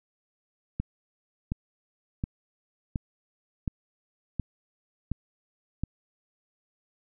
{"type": "click train", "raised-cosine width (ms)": 5, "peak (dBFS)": -16, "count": 8, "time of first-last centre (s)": [0.8, 5.836], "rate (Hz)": 1.39, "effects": []}